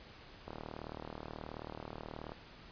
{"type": "click train", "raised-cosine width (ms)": 1, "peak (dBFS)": -29, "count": 72, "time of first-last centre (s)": [0.48, 2.319], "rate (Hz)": 38.6, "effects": ["pink hiss -55 dBFS RMS until 2.71 s", "resampled to 11025 Hz"]}